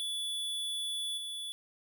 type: tone with level steps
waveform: square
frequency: 3440 Hz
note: A7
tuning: 40 cents flat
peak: -34 / -38 dBFS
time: 0-1.52 s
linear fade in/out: 0 ms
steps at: 1.17 s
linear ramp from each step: 10 ms
effects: none